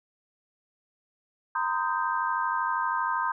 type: chord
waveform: sine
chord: C minor seventh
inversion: third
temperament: equal with one note detuned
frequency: 932.3 / 1025 / 1244.5 / 1568 Hz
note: Bb5 / C6 / Eb6 / G6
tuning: 0 / -36 / 0 / 0 cents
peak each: -30 / -29 / -32 / -32 dBFS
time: 1.55-3.32 s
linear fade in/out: 5 ms
effects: none